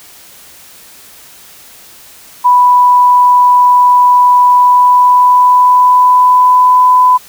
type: tone with pitch glide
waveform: sine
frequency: 987.8 to 1002.7 Hz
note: B5 to B5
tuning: 0 to +26 cents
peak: -3 dBFS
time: 2.44-7.18 s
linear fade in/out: 20 ms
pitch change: +26 cents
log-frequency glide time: 4.5-6.93 s
effects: white hiss -37 dBFS RMS until 7.28 s